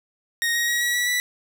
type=tone with pitch steps; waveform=sawtooth; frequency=1864.7 / 1884.2 / 1903.9 / 1923.8 / 1943.9 / 1964.2 Hz; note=A#6 / A#6 / A#6 / B6 / B6 / B6; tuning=0 / +18 / +36 / -46 / -28 / -10 cents; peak=-17 dBFS; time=0.42-1.2 s; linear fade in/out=0 ms; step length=130 ms; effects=none